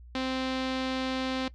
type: tone with low-pass filter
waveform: sawtooth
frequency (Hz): 260.7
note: C4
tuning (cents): -6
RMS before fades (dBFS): -31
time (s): 0.15-1.48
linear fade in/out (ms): 2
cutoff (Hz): 4000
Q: 2.2
effects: noise-tail reverb RT60 0.1 s tail -18 dB re dry + added 60 Hz sine -46 dBFS peak until 1.54 s